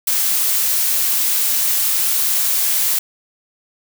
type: noise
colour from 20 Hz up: blue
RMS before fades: -17 dBFS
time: 0.07-2.99 s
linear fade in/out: 5 ms
effects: none